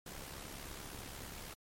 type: noise with amplitude modulation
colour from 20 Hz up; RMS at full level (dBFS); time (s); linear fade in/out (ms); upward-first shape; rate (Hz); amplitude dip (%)
pink; -45; 0.06-1.54; 5; sine; 69.1; 55
effects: MP3 64 kbps